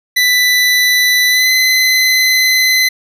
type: tone with pitch glide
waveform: 25% pulse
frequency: 1988 to 2032 Hz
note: B6 to B6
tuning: +11 to +49 cents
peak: -5 dBFS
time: 0.16-2.89 s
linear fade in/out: 10 ms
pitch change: +38 cents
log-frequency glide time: 1.29-1.5 s
effects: none